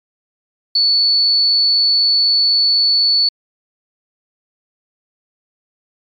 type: tone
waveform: sine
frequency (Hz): 4448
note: C#8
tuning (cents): +5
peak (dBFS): -10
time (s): 0.75-3.29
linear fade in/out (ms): 5
effects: MP3 96 kbps